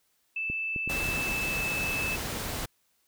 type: tone with pitch glide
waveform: sine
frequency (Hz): 2637 to 2617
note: E7 to E7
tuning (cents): 0 to -13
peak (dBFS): -29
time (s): 0.36-2.16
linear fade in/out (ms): 5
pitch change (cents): -13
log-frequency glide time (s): 0.96-1.68
type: clicks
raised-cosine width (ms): 3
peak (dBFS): -24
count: 4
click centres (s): 0.5 / 0.762 / 0.876 / 1.089
type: noise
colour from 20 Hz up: pink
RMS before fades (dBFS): -34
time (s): 0.89-2.66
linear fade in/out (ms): 10
effects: white hiss -71 dBFS RMS until 3.07 s